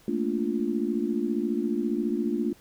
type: chord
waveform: sine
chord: Bb major seventh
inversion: third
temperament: just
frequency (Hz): 218.5 / 233.1 / 291.4 / 349.6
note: A3 / Bb3 / D4 / F4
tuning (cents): -12 / 0 / -13 / +2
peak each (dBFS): -30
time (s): 0.08-2.53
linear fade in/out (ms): 2
effects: pink hiss -57 dBFS RMS until 2.6 s